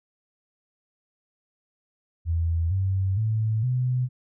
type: tone with pitch steps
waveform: sine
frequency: 83.2 / 95.57 / 109.78 / 126.11 Hz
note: E2 / G2 / A2 / B2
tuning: +17 / -43 / -3 / +37 cents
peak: -21 dBFS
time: 2.25-4.09 s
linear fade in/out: 50 ms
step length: 460 ms
effects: none